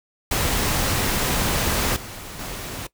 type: noise with level steps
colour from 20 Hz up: pink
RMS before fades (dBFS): -22 / -36 / -32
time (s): 0.31-2.87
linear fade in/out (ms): 5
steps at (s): 1.96 / 2.39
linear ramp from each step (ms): 5
effects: noise-tail reverb RT60 0.1 s tail -19 dB re dry